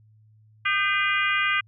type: harmonic tone with a mistuned harmonic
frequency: 405.6 Hz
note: G#4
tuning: 41 cents flat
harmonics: 3 / 4 / 5 / 6 / 7 / 8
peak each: -27 / -26 / -26 / -27 / -31 / -38 dBFS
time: 0.65-1.61 s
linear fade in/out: 10 ms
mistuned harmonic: 4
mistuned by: -70 cents
effects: added 108 Hz sine -53 dBFS peak until 1.67 s